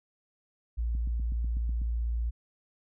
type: tone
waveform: sine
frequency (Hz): 57.8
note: A#1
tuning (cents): -14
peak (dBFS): -27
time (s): 0.77-2.31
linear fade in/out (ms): 20
type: click train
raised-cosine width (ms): 5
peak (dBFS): -30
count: 8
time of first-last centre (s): 0.95-1.817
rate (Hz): 8.07
effects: none